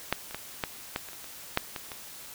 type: clicks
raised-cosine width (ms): 0.3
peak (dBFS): -8 / -26 / -18 / -12 / -13 / -27 / -30 / -28 / -7 / -18 / -22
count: 11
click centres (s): 0.126 / 0.31 / 0.346 / 0.638 / 0.961 / 1.087 / 1.132 / 1.243 / 1.574 / 1.762 / 1.918
effects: white hiss -45 dBFS RMS until 2.34 s